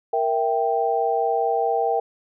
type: chord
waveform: sine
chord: E diminished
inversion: second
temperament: equal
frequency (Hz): 466.2 / 659.3 / 784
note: Bb4 / E5 / G5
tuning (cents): 0 / 0 / 0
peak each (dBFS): -23 / -25 / -22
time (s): 0.13-2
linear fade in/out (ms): 5
effects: none